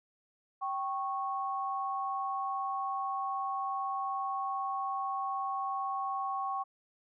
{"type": "tone pair together", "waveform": "sine", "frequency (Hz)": [778.5, 1101], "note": ["G5", "C#6"], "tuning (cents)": [-12, -12], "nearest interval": "tritone", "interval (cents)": 600, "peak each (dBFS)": [-35, -34], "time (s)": [0.61, 6.64], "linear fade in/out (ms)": 20, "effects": []}